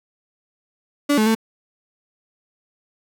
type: tone with pitch steps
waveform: 35% pulse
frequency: 288.7 / 216.2 / 222.8 Hz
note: D4 / A3 / A3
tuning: -30 / -30 / +22 cents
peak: -13 dBFS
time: 1.09-1.351 s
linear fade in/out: 10 ms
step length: 87 ms
effects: none